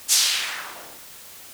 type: noise with low-pass filter sweep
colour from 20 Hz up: violet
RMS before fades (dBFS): -23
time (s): 0.08-1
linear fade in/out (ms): 50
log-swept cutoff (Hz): 7500 to 400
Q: 1.3
effects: white hiss -43 dBFS RMS until 1.53 s